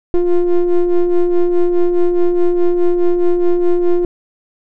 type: ring-modulated tone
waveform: triangle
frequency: 174.61 Hz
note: F3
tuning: in tune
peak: -4 dBFS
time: 0.14-4.05 s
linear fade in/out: 2 ms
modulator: 177 Hz
effects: none